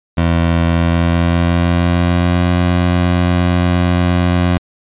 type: tone with pitch glide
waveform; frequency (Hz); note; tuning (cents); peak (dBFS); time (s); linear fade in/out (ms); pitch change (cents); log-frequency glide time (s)
20% pulse; 84 to 88.58; E2 to F2; +33 to +25; -6; 0.17-4.58; 10; +92; 0.67-2.51
effects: resampled to 8000 Hz